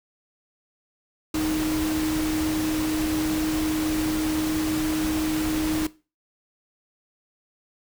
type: tone in noise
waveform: sine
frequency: 311.6 Hz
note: D#4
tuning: 3 cents sharp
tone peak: -23 dBFS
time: 1.34-5.87 s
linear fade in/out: 5 ms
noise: pink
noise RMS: -31 dBFS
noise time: 1.34-5.87 s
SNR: +5 dB
effects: noise-tail reverb RT60 0.3 s tail -18 dB re dry